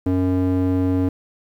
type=tone with band-pass filter; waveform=square; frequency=92.1 Hz; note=F#2; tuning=7 cents flat; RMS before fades=-19 dBFS; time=0.06-1.09 s; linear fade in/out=5 ms; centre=280 Hz; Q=1.6; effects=9-bit